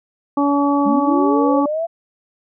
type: harmonic tone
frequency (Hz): 284.4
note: C#4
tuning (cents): +45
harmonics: 1 / 2 / 3 / 4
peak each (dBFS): -15 / -23 / -21 / -22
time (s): 0.37-1.66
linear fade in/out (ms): 5
type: linear sweep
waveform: sine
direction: up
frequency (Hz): 196 to 683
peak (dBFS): -18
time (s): 0.85-1.87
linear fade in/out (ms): 20
effects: none